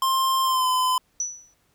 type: tone with pitch glide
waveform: square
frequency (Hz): 1055 to 1017.9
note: C6 to C6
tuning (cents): +14 to -48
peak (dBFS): -20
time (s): 0.02-0.98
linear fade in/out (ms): 2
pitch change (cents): -62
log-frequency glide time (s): 0.44-0.67
type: tone with exponential decay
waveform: sine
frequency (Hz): 5930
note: F#8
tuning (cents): +3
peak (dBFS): -21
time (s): 1.2-1.54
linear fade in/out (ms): 2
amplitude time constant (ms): 73
effects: pink hiss -66 dBFS RMS until 1.74 s